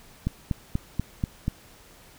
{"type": "click train", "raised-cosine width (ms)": 5, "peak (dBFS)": -12, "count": 6, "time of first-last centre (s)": [0.27, 1.481], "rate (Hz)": 4.13, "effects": ["pink hiss -52 dBFS RMS until 2.18 s"]}